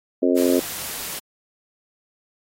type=harmonic tone; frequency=88.8 Hz; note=F2; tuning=29 cents sharp; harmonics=3 / 4 / 5 / 6 / 7; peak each=-19 / -21 / -23 / -25 / -26 dBFS; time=0.22-0.6 s; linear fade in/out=10 ms
type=noise; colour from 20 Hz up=white; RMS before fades=-31 dBFS; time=0.36-1.2 s; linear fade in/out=20 ms
effects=AAC 48 kbps